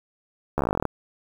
slowing click train, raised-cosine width 1 ms, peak -9 dBFS, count 15, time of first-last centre 0.58-0.853 s, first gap 13 ms, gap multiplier 1.06, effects 7-bit

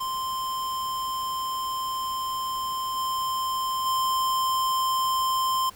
square tone with level steps, 1044 Hz, C6, 4 cents flat, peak -28 / -26 / -23 dBFS, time 0-5.7 s, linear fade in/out 10 ms, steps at 2.96 / 3.85 s, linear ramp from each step 20 ms, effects pink hiss -50 dBFS RMS until 5.75 s

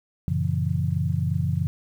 sine chord, F# dominant seventh, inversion none, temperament just, 92.5 / 115.62 / 138.75 / 166.5 Hz, F#2 / A#2 / C#3 / E3, 0 / -14 / +2 / +18 cents, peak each -26 / -30 / -26 / -27 dBFS, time 0.28-1.67 s, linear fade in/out 0 ms, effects 9-bit

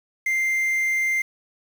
triangle tone with quantisation, 2093 Hz, C7, in tune, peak -18 dBFS, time 0.26-1.22 s, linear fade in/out 5 ms, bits 7, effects none

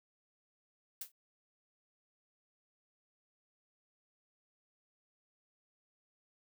blue noise with exponential decay, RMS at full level -37 dBFS, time 1.01-1.12 s, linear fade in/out 5 ms, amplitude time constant 23 ms, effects none

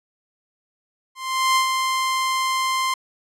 sawtooth tone with ADSR envelope, 1046.5 Hz, C6, in tune, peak -11 dBFS, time 1.15-2.94 s, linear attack 410 ms, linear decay 98 ms, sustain -5 dB, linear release 4 ms, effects low-pass 11000 Hz 12 dB/octave

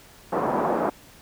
white band-pass noise, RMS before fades -24 dBFS, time 0.32-0.9 s, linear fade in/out 10 ms, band 170 to 1000 Hz, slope 24 dB/octave, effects pink hiss -50 dBFS RMS until 1.21 s

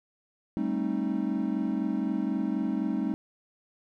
triangle chord, A half-diminished seventh, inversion third, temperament equal with one note detuned, 196 / 220 / 267.1 / 311.1 Hz, G3 / A3 / C4 / Eb4, 0 / 0 / +36 / 0 cents, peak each -30 dBFS, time 0.57-3.14 s, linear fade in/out 0 ms, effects none

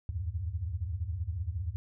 sine tone cluster, 75 / 85.7 / 100.7 Hz, D2 / F2 / G2, +37 / -32 / +47 cents, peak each -37 / -35 / -37 dBFS, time 0.09-1.76 s, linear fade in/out 0 ms, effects none

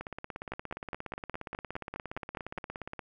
two click trains, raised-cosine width 0.5 ms, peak -21 / -23 dBFS, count 11 / 52, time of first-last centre 0.52-2.578 / 0.01-2.992 s, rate 4.86 / 17.1 Hz, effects none

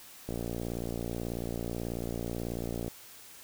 click train, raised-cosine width 2 ms, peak -22 dBFS, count 152, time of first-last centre 0.29-2.88 s, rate 58.3 Hz, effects white hiss -51 dBFS RMS until 3.43 s

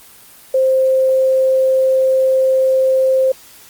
sine tone, 525 Hz, C5, 6 cents sharp, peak -10 dBFS, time 0.54-3.32 s, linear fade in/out 5 ms, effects white hiss -42 dBFS RMS until 3.69 s + Opus 24 kbps

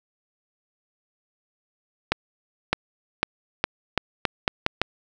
accelerating click train, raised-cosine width 0.3 ms, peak -3 dBFS, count 9, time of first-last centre 2.12-4.816 s, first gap 610 ms, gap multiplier 0.82, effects none

